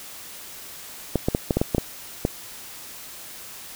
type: clicks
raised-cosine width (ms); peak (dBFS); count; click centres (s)
2; -6; 9; 1.157 / 1.285 / 1.349 / 1.508 / 1.57 / 1.615 / 1.748 / 1.782 / 2.251
effects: white hiss -40 dBFS RMS until 3.75 s

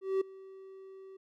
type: tone with ADSR envelope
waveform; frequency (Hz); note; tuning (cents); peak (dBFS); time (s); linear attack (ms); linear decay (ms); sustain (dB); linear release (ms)
triangle; 384; G4; -36; -23; 0.01-1.17; 200; 7; -22; 8
effects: none

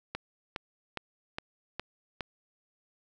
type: click train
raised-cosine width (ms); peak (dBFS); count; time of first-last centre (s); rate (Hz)
0.3; -18; 6; 0.15-2.208; 2.43
effects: none

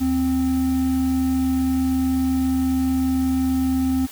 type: tone pair together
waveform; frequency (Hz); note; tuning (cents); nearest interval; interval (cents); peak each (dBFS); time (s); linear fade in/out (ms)
triangle; 77.7 / 261.4; D#2 / C4; -2 / -1; octave + major sixth; 2101; -25 / -16; 0-4.07; 20
effects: white hiss -40 dBFS RMS until 4.11 s

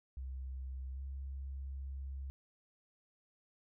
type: tone with pitch glide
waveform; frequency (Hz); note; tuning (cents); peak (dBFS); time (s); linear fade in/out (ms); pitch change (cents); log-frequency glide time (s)
sine; 65.41 to 67.6; C2 to C#2; 0 to -43; -40; 0.17-2.3; 0; +57; 0.94-0.99
effects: none

